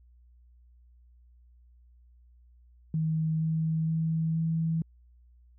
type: tone with pitch steps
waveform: sine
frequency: 158.6 / 159.89 / 161.19 / 162.49 Hz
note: D#3 / D#3 / E3 / E3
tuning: +33 / +47 / -38 / -25 cents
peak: -25 dBFS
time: 2.94-4.82 s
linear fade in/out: 2 ms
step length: 470 ms
effects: added 60 Hz sine -55 dBFS peak until 5.58 s